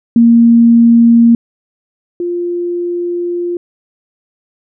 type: tone pair in turn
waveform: sine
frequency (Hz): 233.1 / 349.3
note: A#3 / F4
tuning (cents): 0 / 0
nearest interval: perfect fifth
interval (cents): 700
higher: second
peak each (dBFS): -3 / -14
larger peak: first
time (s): 0.16-1.35 / 2.2-3.57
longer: second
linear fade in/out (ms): 2
effects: none